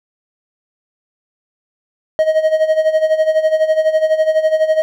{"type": "tone with tremolo", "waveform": "triangle", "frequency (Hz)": 629, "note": "D#5", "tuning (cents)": 19, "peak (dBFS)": -6, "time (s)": [2.19, 4.82], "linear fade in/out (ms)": 0, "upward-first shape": "sine", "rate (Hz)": 12, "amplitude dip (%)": 75, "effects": []}